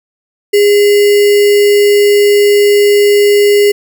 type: tone with sample-and-hold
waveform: sine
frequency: 410 Hz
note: G#4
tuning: 22 cents flat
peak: -4 dBFS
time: 0.53-3.72 s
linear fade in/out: 10 ms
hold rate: 2450 Hz
effects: none